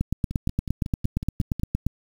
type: two click trains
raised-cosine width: 5 ms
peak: -10 / -18 dBFS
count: 17 / 8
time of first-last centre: 0.01-1.866 / 0.31-1.597 s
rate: 8.62 / 5.44 Hz
effects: 7-bit